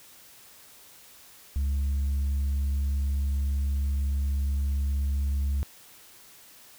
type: tone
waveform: sine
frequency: 69.6 Hz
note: C#2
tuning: 8 cents sharp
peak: -21 dBFS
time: 1.56-5.63 s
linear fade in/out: 0 ms
effects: tanh soft clip ceiling -23 dBFS + white hiss -52 dBFS RMS until 6.78 s